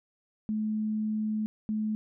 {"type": "tone pair in turn", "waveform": "sine", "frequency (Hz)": [215.3, 215.3], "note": ["A3", "A3"], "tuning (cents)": [-37, -37], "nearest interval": "unison", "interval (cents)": 0, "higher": "neither", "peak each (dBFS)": -27, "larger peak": "neither", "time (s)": [[0.49, 1.46], [1.69, 1.95]], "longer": "first", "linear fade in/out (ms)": 0, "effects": []}